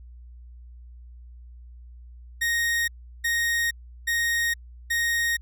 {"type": "tone bursts", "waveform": "40% pulse", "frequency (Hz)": 1864.7, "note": "A#6", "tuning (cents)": 0, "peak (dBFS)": -21, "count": 4, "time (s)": [2.41, 5.37], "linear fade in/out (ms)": 10, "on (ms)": 470, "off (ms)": 360, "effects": ["added 60 Hz sine -42 dBFS peak until 5.41 s"]}